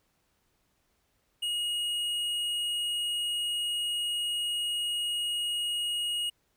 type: tone with hard clipping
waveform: sine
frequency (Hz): 2880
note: F#7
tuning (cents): -47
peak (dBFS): -30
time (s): 1.42-6.3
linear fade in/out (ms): 10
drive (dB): 8
effects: pink hiss -73 dBFS RMS until 6.56 s